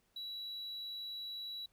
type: tone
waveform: triangle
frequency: 3917 Hz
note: B7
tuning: 15 cents flat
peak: -39 dBFS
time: 0.16-1.66 s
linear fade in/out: 5 ms
effects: tanh soft clip ceiling -36 dBFS + pink hiss -75 dBFS RMS until 1.72 s